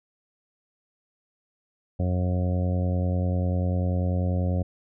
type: harmonic tone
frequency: 90.2 Hz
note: F#2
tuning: 44 cents flat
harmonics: 1 / 2 / 3 / 4 / 5 / 6 / 7 / 8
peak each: -23 / -29 / -35 / -42 / -41 / -35 / -41 / -42 dBFS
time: 1.99-4.63 s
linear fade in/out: 10 ms
effects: none